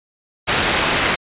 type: low-pass noise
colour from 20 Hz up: white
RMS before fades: -18 dBFS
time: 0.47-1.16 s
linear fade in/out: 20 ms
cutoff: 2900 Hz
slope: 12 dB/octave
effects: resampled to 8000 Hz